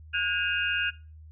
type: tone cluster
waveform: sine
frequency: 1448 / 1623 / 2522 / 2799 Hz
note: F#6 / G#6 / D#7 / F7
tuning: -38 / -40 / +23 / +3 cents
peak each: -30 dBFS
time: 0.13-0.91 s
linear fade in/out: 20 ms
effects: noise-tail reverb RT60 0.3 s tail -19 dB re dry + added 78 Hz sine -45 dBFS peak until 1.31 s